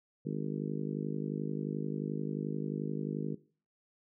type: harmonic tone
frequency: 51.4 Hz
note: G#1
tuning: 17 cents flat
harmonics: 3 / 4 / 5 / 6 / 7 / 8 / 9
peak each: -37 / -39 / -41 / -43 / -44 / -45 / -46 dBFS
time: 0.25-3.35 s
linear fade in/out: 10 ms
effects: noise-tail reverb RT60 0.4 s tail -18 dB re dry